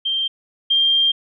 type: tone pair in turn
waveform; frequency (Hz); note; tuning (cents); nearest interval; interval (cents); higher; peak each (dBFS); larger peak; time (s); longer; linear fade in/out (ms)
sine; 3161 / 3189; G7 / G7; +14 / +29; unison; 15; second; -18 / -13; second; 0.05-0.28 / 0.7-1.12; second; 10
effects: none